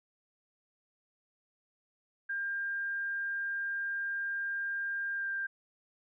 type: tone with pitch glide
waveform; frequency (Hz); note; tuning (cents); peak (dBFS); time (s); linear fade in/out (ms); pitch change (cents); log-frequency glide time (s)
sine; 1600 to 1587.1; G6 to G6; +35 to +21; -32; 2.29-5.47; 10; -14; 5.15-5.27
effects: none